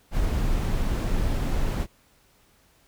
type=noise; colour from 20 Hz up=brown; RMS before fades=-24 dBFS; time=0.11-1.87 s; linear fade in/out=50 ms; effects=pink hiss -61 dBFS RMS until 2.87 s